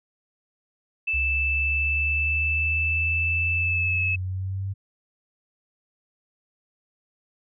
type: tone with pitch glide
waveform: sine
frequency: 2637 to 2593 Hz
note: E7 to E7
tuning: 0 to -29 cents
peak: -22 dBFS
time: 1.07-4.16 s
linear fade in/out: 10 ms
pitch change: -29 cents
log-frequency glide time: 3.54-4 s
type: exponential sweep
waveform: sine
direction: up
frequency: 65.41 to 98 Hz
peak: -26 dBFS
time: 1.13-4.74 s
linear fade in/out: 20 ms
effects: none